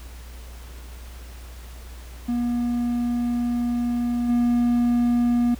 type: tone with level steps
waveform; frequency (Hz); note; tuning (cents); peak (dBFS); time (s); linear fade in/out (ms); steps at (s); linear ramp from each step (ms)
triangle; 240; B3; -49; -19 / -15; 2.28-5.55; 10; 4.28; 20
effects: added 60 Hz sine -37 dBFS peak until 5.59 s + pink hiss -47 dBFS RMS until 5.59 s